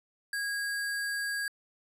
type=tone with sample-and-hold; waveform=sine; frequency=1644 Hz; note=G#6; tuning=18 cents flat; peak=-30 dBFS; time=0.33-1.48 s; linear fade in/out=2 ms; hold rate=6300 Hz; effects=resampled to 32000 Hz